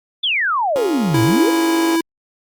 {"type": "exponential two-way sweep", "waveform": "sine", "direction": "down then up", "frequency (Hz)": [3587, 110, 523], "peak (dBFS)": -15, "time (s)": [0.23, 1.5], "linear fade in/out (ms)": 10, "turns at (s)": 1.22}
{"type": "chord", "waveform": "20% pulse", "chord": "Bb minor seventh", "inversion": "first", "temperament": "just", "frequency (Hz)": [279.7, 349.6, 419.5, 466.2], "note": ["Db4", "F4", "Ab4", "Bb4"], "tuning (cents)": [16, 2, 17, 0], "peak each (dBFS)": [-25, -23, -25, -27], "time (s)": [0.76, 1.96], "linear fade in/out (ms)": 0}
{"type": "tone", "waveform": "square", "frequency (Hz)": 329.6, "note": "E4", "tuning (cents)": 0, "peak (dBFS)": -15, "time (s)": [1.14, 2.01], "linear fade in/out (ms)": 5}
{"effects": ["Opus 48 kbps"]}